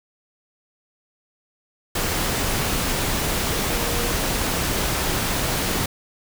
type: tone in noise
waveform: sine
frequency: 475 Hz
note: A#4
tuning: 33 cents sharp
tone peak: -31 dBFS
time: 3.7-4.12 s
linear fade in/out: 5 ms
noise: pink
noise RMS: -23 dBFS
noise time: 1.95-5.86 s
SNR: -11 dB
effects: none